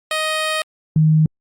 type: tone pair in turn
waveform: 10% pulse / sine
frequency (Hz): 625 / 156.25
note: D#5 / D#3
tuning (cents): +8 / +8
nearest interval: 2 octaves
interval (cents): 2400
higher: first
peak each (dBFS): -10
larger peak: neither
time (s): 0.11-0.62 / 0.96-1.26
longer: first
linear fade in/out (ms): 2
effects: low-pass 12000 Hz 12 dB/octave + Opus 48 kbps